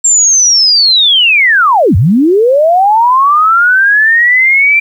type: linear two-way sweep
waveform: sine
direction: down then up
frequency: 7459 to 79.1 to 2365 Hz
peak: -4 dBFS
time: 0.04-4.8 s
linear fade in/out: 10 ms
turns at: 1.96 s
effects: 7-bit